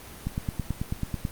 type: click train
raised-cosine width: 5 ms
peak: -15 dBFS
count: 10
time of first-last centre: 0.27-1.251 s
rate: 9.17 Hz
effects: pink hiss -44 dBFS RMS until 1.31 s + Opus 24 kbps